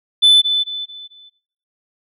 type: tone with echo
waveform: sine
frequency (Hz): 3508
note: A7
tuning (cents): -6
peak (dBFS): -4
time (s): 0.22-0.42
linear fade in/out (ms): 20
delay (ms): 220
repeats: 4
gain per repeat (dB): -9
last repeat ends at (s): 1.3
effects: noise-tail reverb RT60 0.6 s tail -18 dB re dry + tanh soft clip ceiling -6 dBFS